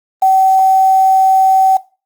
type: tone with quantisation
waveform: sine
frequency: 764 Hz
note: G5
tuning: 45 cents flat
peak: -6 dBFS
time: 0.22-1.77 s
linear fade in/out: 5 ms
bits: 5
effects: noise-tail reverb RT60 0.3 s tail -18 dB re dry + Opus 24 kbps